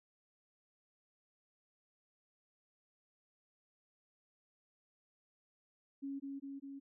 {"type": "tone with echo", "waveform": "sine", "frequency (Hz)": 276.2, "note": "C#4", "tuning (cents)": -6, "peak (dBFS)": -39, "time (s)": [6.02, 6.2], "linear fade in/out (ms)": 20, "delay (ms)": 200, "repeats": 3, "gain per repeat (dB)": -2, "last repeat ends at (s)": 6.8, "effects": []}